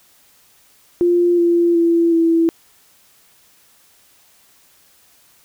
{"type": "tone with pitch steps", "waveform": "sine", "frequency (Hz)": [349.2, 343, 336.9, 330.9], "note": ["F4", "F4", "E4", "E4"], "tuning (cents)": [0, -31, 38, 7], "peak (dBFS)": -11, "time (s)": [1.01, 2.49], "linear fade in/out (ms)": 0, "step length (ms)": 370, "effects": ["white hiss -53 dBFS RMS until 5.44 s"]}